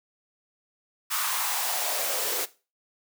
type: noise with high-pass filter sweep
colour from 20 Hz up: white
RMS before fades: -28 dBFS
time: 1.1-2.46 s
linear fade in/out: 20 ms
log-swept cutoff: 1200 to 410 Hz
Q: 3.4
effects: noise-tail reverb RT60 0.3 s tail -17 dB re dry